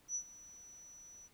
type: tone with ADSR envelope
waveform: sine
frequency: 5920 Hz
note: F#8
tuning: in tune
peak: -34 dBFS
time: 0.08-1.29 s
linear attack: 71 ms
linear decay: 79 ms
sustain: -19 dB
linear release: 39 ms
effects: pink hiss -68 dBFS RMS until 1.33 s